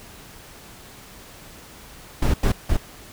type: noise bursts at uneven times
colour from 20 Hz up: brown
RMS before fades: -18 dBFS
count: 3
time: 2.22-2.34 / 2.43-2.52 / 2.69-2.77 s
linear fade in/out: 5 ms
effects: pink hiss -44 dBFS RMS until 3.12 s